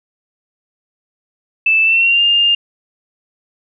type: tone with pitch glide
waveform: sine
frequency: 2637 to 2810 Hz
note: E7 to F7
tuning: 0 to +10 cents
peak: -9 dBFS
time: 1.66-2.55 s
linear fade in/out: 5 ms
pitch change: +110 cents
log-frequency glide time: 1.83-2.22 s
effects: none